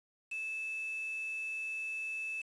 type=tone with quantisation; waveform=sine; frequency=2622 Hz; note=E7; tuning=10 cents flat; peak=-36 dBFS; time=0.31-2.42 s; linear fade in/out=10 ms; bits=8; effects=resampled to 24000 Hz